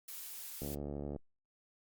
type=noise; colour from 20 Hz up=blue; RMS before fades=-46 dBFS; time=0.08-0.75 s; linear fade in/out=5 ms
type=click train; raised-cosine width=2 ms; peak=-28 dBFS; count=40; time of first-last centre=0.62-1.162 s; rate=72 Hz
effects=Opus 48 kbps